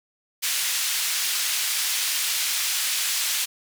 pink band-pass noise, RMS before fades -25 dBFS, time 0.42-3.46 s, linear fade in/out 20 ms, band 2700 to 16000 Hz, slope 12 dB/octave, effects none

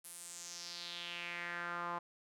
sawtooth tone with band-pass filter sweep, 173.3 Hz, F3, 13 cents flat, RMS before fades -44 dBFS, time 0.04-1.99 s, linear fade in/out 10 ms, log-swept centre 11000 to 1000 Hz, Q 3.4, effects none

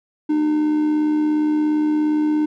triangle tone with amplitude modulation, 303.6 Hz, D#4, 42 cents flat, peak -12 dBFS, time 0.29-2.46 s, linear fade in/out 10 ms, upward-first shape sine, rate 77.2 Hz, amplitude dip 35%, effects none

